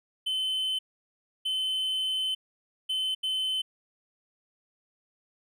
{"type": "tone bursts at uneven times", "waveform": "triangle", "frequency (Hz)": 3056, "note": "G7", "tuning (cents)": -45, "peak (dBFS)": -25, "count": 4, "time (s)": [[0.26, 0.79], [1.45, 2.35], [2.89, 3.15], [3.23, 3.62]], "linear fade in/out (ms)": 10, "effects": []}